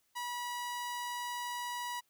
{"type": "tone", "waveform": "sawtooth", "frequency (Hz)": 971, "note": "B5", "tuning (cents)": -30, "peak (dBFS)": -33, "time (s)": [0.15, 2.01], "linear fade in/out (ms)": 20, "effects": ["white hiss -75 dBFS RMS until 2.09 s"]}